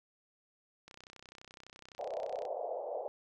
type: click train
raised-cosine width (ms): 0.2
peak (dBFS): -34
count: 51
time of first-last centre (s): 0.88-2.452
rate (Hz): 31.8
type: band-pass noise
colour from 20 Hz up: pink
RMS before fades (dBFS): -39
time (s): 1.99-3.08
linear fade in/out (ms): 0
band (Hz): 490 to 730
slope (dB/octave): 48
effects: none